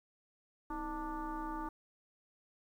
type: tone with frequency modulation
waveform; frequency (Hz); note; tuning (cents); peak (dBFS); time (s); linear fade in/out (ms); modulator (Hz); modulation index
sine; 604; D5; +48; -37; 0.7-1.69; 5; 287; 2.2
effects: 11-bit